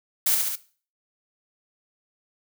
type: noise with echo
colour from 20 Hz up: blue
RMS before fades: -21 dBFS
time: 0.26-0.35 s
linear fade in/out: 5 ms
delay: 69 ms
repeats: 3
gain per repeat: -3 dB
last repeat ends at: 0.557 s
effects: noise-tail reverb RT60 0.4 s tail -17 dB re dry